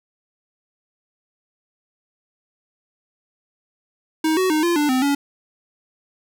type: tone with pitch steps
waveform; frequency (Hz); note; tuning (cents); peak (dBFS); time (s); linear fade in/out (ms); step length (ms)
square; 315.9 / 373.4 / 308.8 / 344.6 / 295.3 / 257.5 / 283; D#4 / F#4 / D#4 / F4 / D4 / C4 / C#4; +26 / +16 / -13 / -23 / +10 / -28 / +36; -17; 4.24-5.15; 5; 130
effects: none